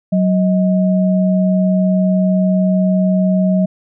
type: tone pair together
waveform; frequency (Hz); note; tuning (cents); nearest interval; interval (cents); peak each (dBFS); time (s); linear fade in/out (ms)
sine; 186.78 / 629; F#3 / D#5; +17 / +19; octave + major sixth; 2102; -11 / -19; 0.12-3.66; 10
effects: none